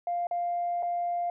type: tone with dropouts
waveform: sine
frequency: 698.5 Hz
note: F5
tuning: in tune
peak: -26 dBFS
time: 0.07-1.3 s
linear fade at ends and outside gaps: 2 ms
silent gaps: 0.27-0.311 / 0.826-0.83 s
effects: tanh soft clip ceiling -22 dBFS